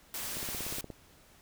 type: noise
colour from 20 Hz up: white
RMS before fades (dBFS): -38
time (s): 0.14-0.81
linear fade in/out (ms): 2
type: click train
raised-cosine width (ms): 2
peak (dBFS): -28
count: 10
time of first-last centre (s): 0.37-0.903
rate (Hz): 16.9
effects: pink hiss -60 dBFS RMS until 1.41 s